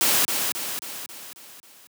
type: noise with echo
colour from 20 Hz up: white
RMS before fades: -20 dBFS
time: 0.01-0.25 s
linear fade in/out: 0 ms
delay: 270 ms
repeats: 6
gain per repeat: -5 dB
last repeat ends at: 1.87 s
effects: high-pass 150 Hz 12 dB/octave